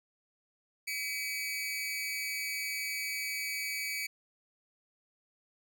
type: tone with amplitude modulation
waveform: sawtooth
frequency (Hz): 2277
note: C#7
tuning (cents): +46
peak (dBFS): -27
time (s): 0.87-4.07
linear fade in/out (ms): 10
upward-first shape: sine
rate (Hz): 248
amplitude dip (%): 75
effects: none